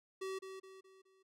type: tone with echo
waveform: square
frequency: 381.7 Hz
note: G4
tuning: 46 cents flat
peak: -40 dBFS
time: 0.21-0.39 s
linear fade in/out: 10 ms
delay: 210 ms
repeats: 4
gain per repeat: -7 dB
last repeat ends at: 1.23 s
effects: low-pass 10000 Hz 12 dB/octave